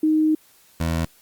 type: tone pair in turn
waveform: sine / 20% pulse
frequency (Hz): 311.1 / 82.17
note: D#4 / E2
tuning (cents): 0 / -5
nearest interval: octave + major seventh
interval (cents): 2305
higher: first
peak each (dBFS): -15 / -16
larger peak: first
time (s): 0.03-0.35 / 0.8-1.05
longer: first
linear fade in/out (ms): 5
effects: white hiss -55 dBFS RMS until 1.21 s + Opus 32 kbps